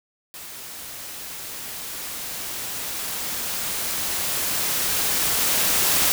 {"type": "noise with level ramp", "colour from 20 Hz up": "white", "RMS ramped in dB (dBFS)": [-38, -19], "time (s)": [0.34, 6.12], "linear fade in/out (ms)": 0, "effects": []}